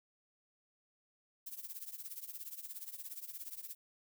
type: noise with tremolo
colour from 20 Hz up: violet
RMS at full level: -43 dBFS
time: 1.46-3.75 s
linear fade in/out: 10 ms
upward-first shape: triangle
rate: 17 Hz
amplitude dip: 90%
effects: none